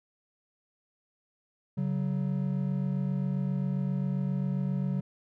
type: tone pair together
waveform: triangle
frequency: 140.11 / 187.6 Hz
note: C#3 / F#3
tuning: +19 / +24 cents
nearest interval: perfect fourth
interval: 505 cents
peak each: -28 dBFS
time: 1.77-5.01 s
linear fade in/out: 10 ms
effects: none